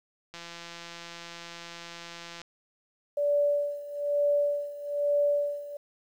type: click train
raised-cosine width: 0.2 ms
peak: -25 dBFS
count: 354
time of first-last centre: 0.34-2.416 s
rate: 170 Hz
type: tone with tremolo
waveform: sine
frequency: 579 Hz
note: D5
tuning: 25 cents flat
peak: -21 dBFS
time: 3.17-5.77 s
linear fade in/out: 5 ms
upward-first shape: sine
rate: 1.1 Hz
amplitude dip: 85%
effects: 10-bit